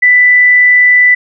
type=tone; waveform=sine; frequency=1985 Hz; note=B6; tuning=8 cents sharp; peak=-3 dBFS; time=0.02-1.15 s; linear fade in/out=10 ms; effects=none